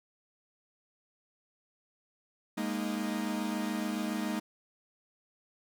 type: chord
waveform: 45% pulse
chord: Ab suspended second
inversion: none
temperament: equal with one note detuned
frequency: 206 / 233.1 / 311.1 Hz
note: Ab3 / Bb3 / Eb4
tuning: -14 / 0 / 0 cents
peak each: -35 / -36 / -37 dBFS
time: 2.57-4.4 s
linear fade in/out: 10 ms
effects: none